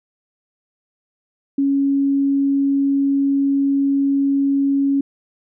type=tone; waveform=sine; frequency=277.2 Hz; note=C#4; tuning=in tune; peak=-14 dBFS; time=1.58-5.01 s; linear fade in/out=5 ms; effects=none